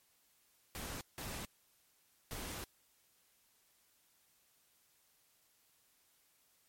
pink noise bursts at uneven times, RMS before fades -44 dBFS, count 3, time 0.75-1.01 / 1.18-1.45 / 2.31-2.64 s, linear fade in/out 0 ms, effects white hiss -72 dBFS RMS until 6.68 s + MP3 64 kbps

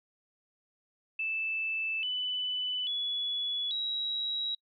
sine tone with pitch steps, 2637 / 2994 / 3400 / 3861 Hz, E7 / F#7 / G#7 / B7, 0 / +20 / +40 / -40 cents, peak -30 dBFS, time 1.19-4.55 s, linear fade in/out 5 ms, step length 840 ms, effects noise-tail reverb RT60 0.1 s tail -25 dB re dry

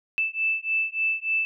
sine beating tone pair, 2637 / 2640.4 Hz, E7 / E7, 0 / +2 cents, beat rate 3.4 Hz, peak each -26 / -26 dBFS, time 0.18-1.45 s, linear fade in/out 0 ms, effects none

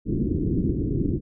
white low-pass noise, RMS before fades -24 dBFS, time 0.05-1.21 s, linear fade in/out 50 ms, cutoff 360 Hz, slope 48 dB/octave, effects none

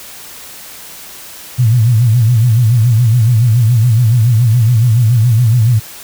sine tone with vibrato, 116.54 Hz, A#2, in tune, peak -6 dBFS, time 1.58-5.8 s, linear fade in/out 20 ms, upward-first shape sine, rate 7.1 Hz, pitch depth 140 cents each way, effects white hiss -32 dBFS RMS until 6.03 s

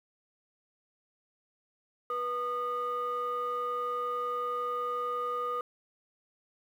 sine tone pair together, 487.8 / 1225.6 Hz, B4 / D#6, -21 / -27 cents, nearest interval octave + major third, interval 1594 cents, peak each -34 / -30 dBFS, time 2.1-5.61 s, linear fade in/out 2 ms, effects tanh soft clip ceiling -26 dBFS + 10-bit

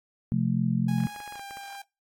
sine chord, F major, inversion second, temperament just, 130.96 / 174.61 / 218.3 Hz, C3 / F3 / A3, +2 / 0 / -13 cents, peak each -27 dBFS, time 0.32-1.07 s, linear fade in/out 0 ms
sawtooth tone with pitch glide, 827 to 796.1 Hz, G#5 to G5, -8 to +27 cents, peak -35 dBFS, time 0.88-1.82 s, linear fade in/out 5 ms, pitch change -65 cents, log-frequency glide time 1.34-1.4 s
clicks, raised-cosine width 0.5 ms, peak -29 dBFS, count 11, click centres 1.003 / 1.037 / 1.071 / 1.162 / 1.203 / 1.277 / 1.324 / 1.356 / 1.395 / 1.509 / 1.571 s
effects noise-tail reverb RT60 0.3 s tail -25 dB re dry + AAC 64 kbps

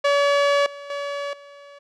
sawtooth tone with level steps, 569 Hz, C#5, 45 cents sharp, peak -12 / -31 / -22 / -38 dBFS, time 0.04-1.79 s, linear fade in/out 10 ms, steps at 0.66 / 0.9 / 1.33 s, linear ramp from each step 2 ms, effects low-pass 4000 Hz 12 dB/octave

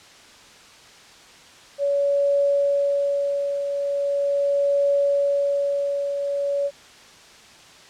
sine tone with tremolo, 565 Hz, C#5, 33 cents sharp, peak -16 dBFS, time 1.78-6.71 s, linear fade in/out 50 ms, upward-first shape triangle, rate 0.4 Hz, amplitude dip 55%, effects white hiss -47 dBFS RMS until 7.89 s + low-pass 6000 Hz 12 dB/octave

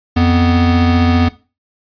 square tone pair together, 87.31 / 246.9 Hz, F2 / B3, 0 / 0 cents, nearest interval octave + tritone, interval 1800 cents, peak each -13 dBFS, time 0.16-1.29 s, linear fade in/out 10 ms, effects noise-tail reverb RT60 0.3 s tail -17 dB re dry + resampled to 11025 Hz

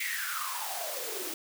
white noise with high-pass filter sweep, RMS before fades -35 dBFS, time 0-1.34 s, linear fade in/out 5 ms, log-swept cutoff 2200 to 310 Hz, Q 8.9, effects none

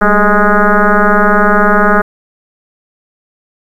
sine tone with frequency modulation, 628 Hz, D#5, 16 cents sharp, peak -5 dBFS, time 0.01-2.02 s, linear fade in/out 10 ms, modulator 206 Hz, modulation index 4.6, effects 7-bit

